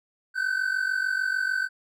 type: tone pair together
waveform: triangle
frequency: 1502.3 / 1549 Hz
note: F#6 / G6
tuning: +26 / -21 cents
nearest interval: minor second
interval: 53 cents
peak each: -25 / -25 dBFS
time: 0.34-1.69 s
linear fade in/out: 50 ms
effects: none